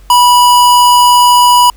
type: tone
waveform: square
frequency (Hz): 979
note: B5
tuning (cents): -15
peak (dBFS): -4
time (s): 0.1-1.7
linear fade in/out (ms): 2
effects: added 47 Hz sine -34 dBFS peak until 1.76 s + pink hiss -47 dBFS RMS until 1.76 s